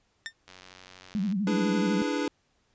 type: tone with exponential decay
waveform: sawtooth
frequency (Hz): 1808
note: A6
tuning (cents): +47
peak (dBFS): -25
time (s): 0.26-0.33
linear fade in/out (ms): 0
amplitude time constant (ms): 15
type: click train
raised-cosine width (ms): 0.2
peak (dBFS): -30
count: 79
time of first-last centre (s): 0.48-1.324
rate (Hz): 92.4
type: tone with vibrato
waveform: sine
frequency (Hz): 198.4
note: G3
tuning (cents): +21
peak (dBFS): -25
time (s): 1.15-2.02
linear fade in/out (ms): 0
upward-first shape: sine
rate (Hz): 12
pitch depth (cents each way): 150
type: chord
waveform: square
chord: E dominant seventh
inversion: third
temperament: equal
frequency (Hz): 293.7 / 329.6 / 415.3 / 493.9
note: D4 / E4 / G#4 / B4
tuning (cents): 0 / 0 / 0 / 0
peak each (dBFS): -30 / -35 / -35 / -35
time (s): 1.47-2.28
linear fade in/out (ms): 2
effects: pink hiss -70 dBFS RMS until 2.74 s + resampled to 16000 Hz